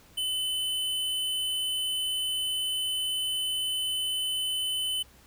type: tone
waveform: square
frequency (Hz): 3026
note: F#7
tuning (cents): +38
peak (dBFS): -28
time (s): 0.17-5.03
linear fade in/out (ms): 10
effects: added 65 Hz sine -61 dBFS peak until 5.26 s + pink hiss -57 dBFS RMS until 5.26 s